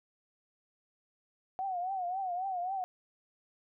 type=tone with vibrato; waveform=sine; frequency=740 Hz; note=F#5; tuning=in tune; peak=-32 dBFS; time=1.59-2.84 s; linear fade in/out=0 ms; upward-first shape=triangle; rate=3.7 Hz; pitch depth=120 cents each way; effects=none